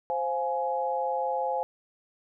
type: chord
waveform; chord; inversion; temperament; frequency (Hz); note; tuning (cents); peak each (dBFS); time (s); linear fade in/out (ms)
sine; F minor; second; just; 523.8 / 698.5 / 838.1; C5 / F5 / Ab5; +2 / 0 / +16; -30 / -33 / -29; 0.1-1.63; 0
effects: none